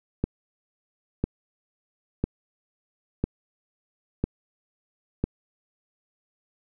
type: click train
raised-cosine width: 3 ms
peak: -10 dBFS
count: 6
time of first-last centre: 0.24-5.24 s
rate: 1 Hz
effects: none